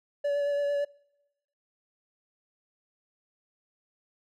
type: tone with vibrato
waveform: triangle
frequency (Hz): 573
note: D5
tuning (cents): -43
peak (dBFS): -23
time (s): 0.24-0.85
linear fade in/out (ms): 10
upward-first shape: sine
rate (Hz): 8.9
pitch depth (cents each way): 15
effects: noise-tail reverb RT60 0.9 s tail -25 dB re dry